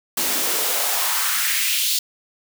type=noise with high-pass filter sweep; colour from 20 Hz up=white; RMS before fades=-21 dBFS; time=0.17-1.99 s; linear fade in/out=5 ms; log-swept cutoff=200 to 4000 Hz; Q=2.1; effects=none